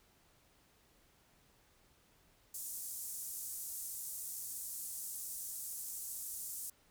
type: band-pass noise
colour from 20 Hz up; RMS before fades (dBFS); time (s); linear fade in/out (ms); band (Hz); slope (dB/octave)
pink; -44; 2.54-6.7; 5; 7500 to 16000; 24
effects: pink hiss -69 dBFS RMS until 6.9 s